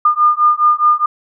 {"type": "beating tone pair", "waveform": "sine", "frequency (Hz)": [1209, 1213.8], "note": ["D6", "D#6"], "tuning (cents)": [50, -43], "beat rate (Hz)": 4.8, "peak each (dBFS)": -12, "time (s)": [0.05, 1.06], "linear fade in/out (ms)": 5, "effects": []}